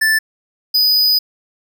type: tone pair in turn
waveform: square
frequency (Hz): 1760 / 4978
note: A6 / D#8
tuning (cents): 0 / 0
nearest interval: octave + tritone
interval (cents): 1800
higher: second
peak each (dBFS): -12 / -11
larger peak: second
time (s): 0.01-0.19 / 0.74-1.19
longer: second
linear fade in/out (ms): 10
effects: none